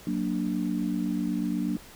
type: chord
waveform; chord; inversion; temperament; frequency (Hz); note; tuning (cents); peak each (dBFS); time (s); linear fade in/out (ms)
sine; Gb augmented; none; equal; 185 / 233.1 / 293.7; Gb3 / Bb3 / D4; 0 / 0 / 0; -30; 0.07-1.77; 2
effects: pink hiss -49 dBFS RMS until 1.95 s